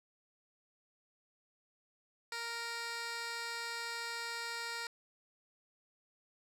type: tone with band-pass filter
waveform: 15% pulse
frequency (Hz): 466.2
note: A#4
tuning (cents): 0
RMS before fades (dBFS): -41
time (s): 2.32-4.87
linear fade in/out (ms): 2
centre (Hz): 3800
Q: 0.75
effects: none